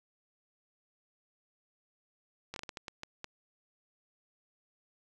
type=slowing click train; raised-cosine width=0.2 ms; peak=-23 dBFS; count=9; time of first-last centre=2.54-3.244 s; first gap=22 ms; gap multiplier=1.38; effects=none